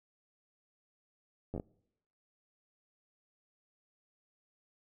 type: slowing click train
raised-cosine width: 2 ms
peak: -26 dBFS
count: 5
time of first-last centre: 1.54-1.598 s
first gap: 10 ms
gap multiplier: 1.26
effects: noise-tail reverb RT60 0.8 s tail -24 dB re dry